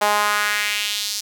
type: tone with high-pass filter sweep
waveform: sawtooth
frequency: 207.7 Hz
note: G#3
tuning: in tune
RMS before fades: -21 dBFS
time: 0.01-1.21 s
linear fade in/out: 10 ms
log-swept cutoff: 740 to 5200 Hz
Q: 2.1
effects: none